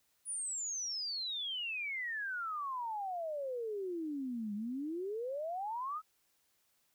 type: exponential two-way sweep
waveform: sine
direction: down then up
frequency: 9956 to 201 to 1309 Hz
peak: -36 dBFS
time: 0.25-6.02 s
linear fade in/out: 50 ms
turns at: 4.54 s
effects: white hiss -75 dBFS RMS until 6.94 s